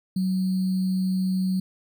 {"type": "tone with sample-and-hold", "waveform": "sine", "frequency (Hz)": 186.8, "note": "F#3", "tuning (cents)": 17, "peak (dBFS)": -21, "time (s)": [0.16, 1.6], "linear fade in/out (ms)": 5, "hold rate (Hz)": 4410, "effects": []}